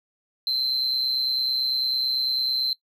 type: tone with amplitude modulation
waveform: triangle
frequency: 4100 Hz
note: C8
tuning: 36 cents flat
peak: -16 dBFS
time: 0.47-2.73 s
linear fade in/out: 2 ms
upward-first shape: sine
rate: 129 Hz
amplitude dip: 80%
effects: noise-tail reverb RT60 0.1 s tail -23 dB re dry + tanh soft clip ceiling -16 dBFS